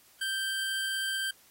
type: tone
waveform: 25% pulse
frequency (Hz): 1568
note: G6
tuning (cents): 0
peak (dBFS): -26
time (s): 0.21-1.31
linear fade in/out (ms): 5
effects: white hiss -60 dBFS RMS until 1.5 s + AAC 48 kbps